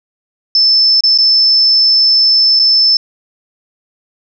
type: tone with dropouts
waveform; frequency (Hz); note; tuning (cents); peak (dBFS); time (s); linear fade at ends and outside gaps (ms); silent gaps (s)
sine; 5274; E8; 0; -6; 0.55-2.97; 2; 1.007-1.036 / 1.177-1.185 / 2.592-2.596
effects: none